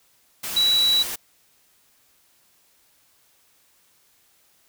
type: tone in noise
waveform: sine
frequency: 3919 Hz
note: B7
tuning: 14 cents flat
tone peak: -16 dBFS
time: 0.56-1.03 s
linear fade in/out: 10 ms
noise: white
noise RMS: -30 dBFS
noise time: 0.43-1.16 s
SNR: +11 dB
effects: white hiss -61 dBFS RMS until 4.68 s